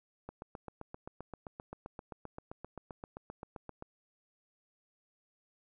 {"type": "click train", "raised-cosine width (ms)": 1, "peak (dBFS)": -29, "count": 28, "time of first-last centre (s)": [0.29, 3.824], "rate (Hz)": 7.64, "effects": []}